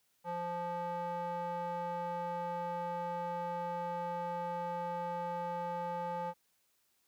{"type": "tone with band-pass filter", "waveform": "square", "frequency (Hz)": 174, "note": "F3", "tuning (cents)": -6, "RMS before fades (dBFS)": -38, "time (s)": [0.24, 6.34], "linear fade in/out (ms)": 50, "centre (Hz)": 760, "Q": 5, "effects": ["white hiss -75 dBFS RMS until 7.07 s"]}